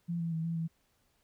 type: tone with pitch steps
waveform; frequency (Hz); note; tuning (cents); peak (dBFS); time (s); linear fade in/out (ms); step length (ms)
sine; 170.8 / 166.8 / 161.7 / 166.6 / 163.7; F3 / E3 / E3 / E3 / E3; -38 / +21 / -33 / +19 / -12; -31; 0.08-0.68; 20; 120
effects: pink hiss -73 dBFS RMS until 1.23 s